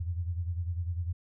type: beating tone pair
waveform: sine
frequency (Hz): 84.9 / 94.9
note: F2 / F#2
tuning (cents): -48 / +44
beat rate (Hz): 10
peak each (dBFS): -31 / -37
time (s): 0-1.13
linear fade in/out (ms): 10
effects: none